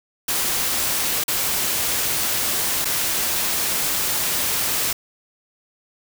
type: noise with dropouts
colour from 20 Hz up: white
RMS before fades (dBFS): -22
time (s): 0.28-4.93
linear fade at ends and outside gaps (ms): 5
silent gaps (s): 1.239-1.28 / 2.847-2.853
effects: none